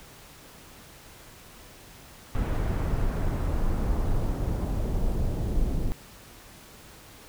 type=noise with low-pass filter sweep; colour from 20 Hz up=brown; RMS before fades=-26 dBFS; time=2.35-5.92 s; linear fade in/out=0 ms; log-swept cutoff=2400 to 510 Hz; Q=0.78; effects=pink hiss -49 dBFS RMS until 7.28 s